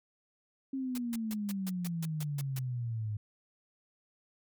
sine exponential sweep, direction down, 271.8 to 103.83 Hz, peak -32 dBFS, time 0.73-3.17 s, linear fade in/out 5 ms
white noise bursts, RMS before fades -42 dBFS, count 10, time 0.95-2.59 s, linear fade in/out 2 ms, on 29 ms, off 150 ms
effects MP3 96 kbps

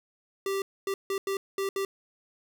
square tone bursts at uneven times, 391.1 Hz, G4, 4 cents flat, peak -28 dBFS, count 6, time 0.46-0.62 / 0.87-0.94 / 1.1-1.18 / 1.27-1.37 / 1.58-1.69 / 1.76-1.85 s, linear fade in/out 2 ms, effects none

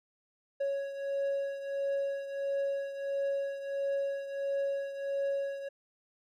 triangle beating tone pair, 554.4 / 555.9 Hz, C#5 / C#5, 0 / +5 cents, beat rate 1.5 Hz, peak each -30 / -36 dBFS, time 0.6-5.69 s, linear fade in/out 10 ms, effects none

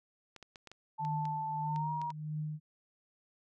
clicks, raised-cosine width 0.2 ms, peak -32 dBFS, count 10, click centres 0.363 / 0.427 / 0.558 / 0.673 / 0.716 / 1.05 / 1.254 / 1.761 / 2.016 / 2.104 s
sine tone with pitch glide, 880 to 948.6 Hz, A5 to A#5, 0 to +30 cents, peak -34 dBFS, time 0.98-2.12 s, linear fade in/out 20 ms, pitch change +130 cents, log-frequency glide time 1.62-1.91 s
sine tone with tremolo, 152.8 Hz, D#3, 31 cents flat, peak -33 dBFS, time 0.99-2.6 s, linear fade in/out 50 ms, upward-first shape triangle, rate 1.6 Hz, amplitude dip 80%
effects none

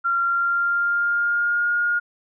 sine tone with pitch glide, 1379 to 1425.2 Hz, F6 to F6, -22 to +35 cents, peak -18 dBFS, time 0.04-2 s, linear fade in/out 20 ms, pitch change +57 cents, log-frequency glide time 0.22-1.69 s, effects none

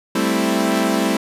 sawtooth chord, A minor seventh, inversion third, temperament equal, 196 / 220 / 261.6 / 329.6 Hz, G3 / A3 / C4 / E4, 0 / 0 / 0 / 0 cents, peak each -18 dBFS, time 0.15-1.17 s, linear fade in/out 5 ms, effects resampled to 32000 Hz

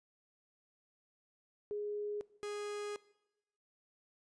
sine / 45% pulse tone pair in turn, 415.3 / 413.7 Hz, G#4 / G#4, 0 / -7 cents, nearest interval unison, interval 7 cents, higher first, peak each -36 / -39 dBFS, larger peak first, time 1.71-2.21 / 2.43-2.96 s, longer second, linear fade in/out 0 ms, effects noise-tail reverb RT60 0.9 s tail -20 dB re dry + resampled to 22050 Hz

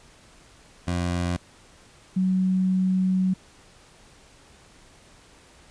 20% pulse / sine tone pair in turn, 87.9 / 186.58 Hz, F2 / F#3, +12 / +15 cents, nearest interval octave + minor second, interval 1303 cents, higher second, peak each -19 / -19 dBFS, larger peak neither, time 0.87-1.37 / 2.16-3.34 s, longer second, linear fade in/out 10 ms, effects pink hiss -53 dBFS RMS until 5.7 s + resampled to 22050 Hz

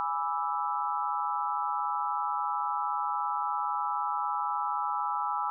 sine chord, E dominant seventh, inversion first, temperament equal, 830.6 / 987.8 / 1174.7 / 1318.5 Hz, G#5 / B5 / D6 / E6, 0 / 0 / 0 / 0 cents, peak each -33 / -33 / -36 / -33 dBFS, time 0-5.5 s, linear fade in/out 0 ms, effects none

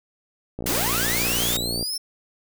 click train, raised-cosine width 2 ms, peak -17 dBFS, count 74, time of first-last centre 0.59-1.827 s, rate 59 Hz
white noise, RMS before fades -25 dBFS, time 0.66-1.57 s, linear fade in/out 5 ms
sawtooth linear sweep, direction up, 191.7 to 5400 Hz, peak -23 dBFS, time 0.68-1.98 s, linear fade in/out 10 ms
effects none

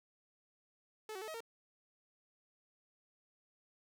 sawtooth tone with pitch steps, 432.9 / 378.1 / 435.7 / 634 / 458.3 Hz, A4 / F#4 / A4 / D#5 / A#4, -28 / +38 / -17 / +32 / -29 cents, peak -39 dBFS, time 1.09-1.405 s, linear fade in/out 2 ms, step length 63 ms, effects none

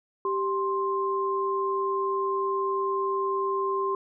sine tone pair together, 390.7 / 1051.5 Hz, G4 / C6, -6 / +8 cents, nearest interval octave + perfect fourth, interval 1714 cents, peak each -27 dBFS, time 0.25-3.95 s, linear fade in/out 2 ms, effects none

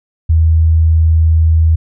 sine tone, 80.6 Hz, E2, 38 cents flat, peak -6 dBFS, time 0.29-1.76 s, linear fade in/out 10 ms, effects none

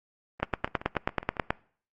two click trains, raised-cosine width 0.5 ms, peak -9 / -23 dBFS, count 11 / 9, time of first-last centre 0.43-1.505 / 0.4-1.507 s, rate 9.3 / 7.23 Hz, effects noise-tail reverb RT60 0.5 s tail -23 dB re dry + Opus 24 kbps

